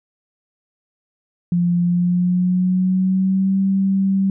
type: tone with pitch glide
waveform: sine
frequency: 174.5 to 193.62 Hz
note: F3 to G3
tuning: -1 to -21 cents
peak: -14 dBFS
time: 1.52-4.3 s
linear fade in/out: 2 ms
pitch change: +180 cents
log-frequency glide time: 1.83-3.6 s
effects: none